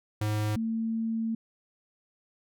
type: tone pair in turn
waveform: square / sine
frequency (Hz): 106.3 / 225.2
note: G#2 / A3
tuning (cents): +41 / +40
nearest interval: octave + minor second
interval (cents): 1299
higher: second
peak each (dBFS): -27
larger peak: neither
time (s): 0.21-0.56 / 0.56-1.35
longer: second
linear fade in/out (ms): 5
effects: none